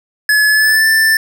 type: tone with pitch glide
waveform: square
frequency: 1707 to 1771.3 Hz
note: G#6 to A6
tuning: +47 to +11 cents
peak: -9 dBFS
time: 0.29-1.17 s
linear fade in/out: 2 ms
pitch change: +64 cents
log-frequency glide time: 0.48-0.88 s
effects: none